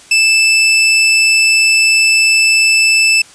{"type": "tone", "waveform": "sawtooth", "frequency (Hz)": 2637, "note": "E7", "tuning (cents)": 0, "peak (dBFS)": -4, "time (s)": [0.11, 3.22], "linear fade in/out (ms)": 5, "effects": ["white hiss -40 dBFS RMS until 3.34 s", "resampled to 22050 Hz"]}